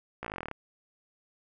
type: slowing click train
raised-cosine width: 0.5 ms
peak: -21 dBFS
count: 14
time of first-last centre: 0.23-0.513 s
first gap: 16 ms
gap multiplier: 1.05
effects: none